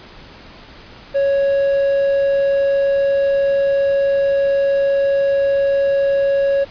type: tone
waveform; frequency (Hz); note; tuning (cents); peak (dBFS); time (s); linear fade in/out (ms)
triangle; 554.4; C#5; 0; -11; 1.14-6.65; 20
effects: pink hiss -40 dBFS RMS until 6.7 s + resampled to 11025 Hz